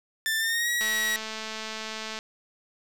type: tone with pitch glide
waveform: sawtooth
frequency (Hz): 1775 to 1913.4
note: A6 to A#6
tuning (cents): +15 to +45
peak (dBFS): -21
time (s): 0.26-1.16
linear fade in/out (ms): 0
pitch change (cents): +130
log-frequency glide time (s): 0.38-0.7
type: click train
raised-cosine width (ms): 0.2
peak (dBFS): -18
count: 303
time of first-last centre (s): 0.81-2.189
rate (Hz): 219
effects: none